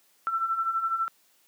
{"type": "beating tone pair", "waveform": "sine", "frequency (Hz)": [1330, 1342], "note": ["E6", "E6"], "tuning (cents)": [15, 31], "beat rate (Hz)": 12, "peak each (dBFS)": [-32, -26], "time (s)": [0.27, 1.08], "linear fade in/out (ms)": 0, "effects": ["white hiss -64 dBFS RMS until 1.47 s", "high-pass 200 Hz 12 dB/octave"]}